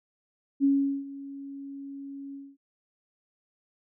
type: tone with ADSR envelope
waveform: sine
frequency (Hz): 277.2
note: C#4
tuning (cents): 0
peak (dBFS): -18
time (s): 0.6-2.57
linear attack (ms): 41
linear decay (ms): 400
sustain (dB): -19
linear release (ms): 230
effects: none